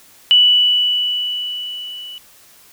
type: tone with level ramp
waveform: sine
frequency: 2960 Hz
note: F#7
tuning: in tune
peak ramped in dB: -6 to -30 dBFS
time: 0.31-2.18 s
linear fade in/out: 0 ms
effects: white hiss -47 dBFS RMS until 2.72 s